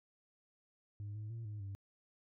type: tone with pitch steps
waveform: sine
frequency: 103 / 106.7 / 114.7 / 105.1 / 98.6 Hz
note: G#2 / G#2 / A#2 / G#2 / G2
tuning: -14 / +47 / -28 / +21 / +11 cents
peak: -39 dBFS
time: 1-1.75 s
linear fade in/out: 0 ms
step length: 150 ms
effects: tanh soft clip ceiling -40 dBFS